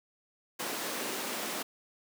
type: high-pass noise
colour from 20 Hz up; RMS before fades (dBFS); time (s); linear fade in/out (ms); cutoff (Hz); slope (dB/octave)
pink; -36; 0.59-1.63; 10; 230; 24
effects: none